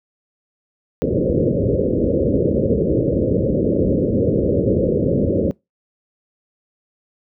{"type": "low-pass noise", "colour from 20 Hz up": "white", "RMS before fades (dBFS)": -17, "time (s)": [1.02, 5.51], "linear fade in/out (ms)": 0, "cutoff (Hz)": 560, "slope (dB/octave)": 96, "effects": ["noise-tail reverb RT60 0.2 s tail -23 dB re dry", "high-pass 60 Hz 12 dB/octave"]}